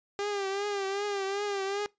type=tone with vibrato; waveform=sawtooth; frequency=399.5 Hz; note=G4; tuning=33 cents sharp; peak=-26 dBFS; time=0.19-1.86 s; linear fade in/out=0 ms; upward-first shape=triangle; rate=2.6 Hz; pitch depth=71 cents each way; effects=noise-tail reverb RT60 0.2 s tail -23 dB re dry + resampled to 16000 Hz